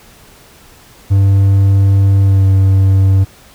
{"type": "tone with pitch glide", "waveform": "triangle", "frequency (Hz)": [98.1, 96.36], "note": ["G2", "G2"], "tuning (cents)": [2, -29], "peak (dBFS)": -4, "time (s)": [1.1, 3.25], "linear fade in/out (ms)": 20, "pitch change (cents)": -31, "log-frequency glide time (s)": [2.21, 2.45], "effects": ["pink hiss -42 dBFS RMS until 3.54 s"]}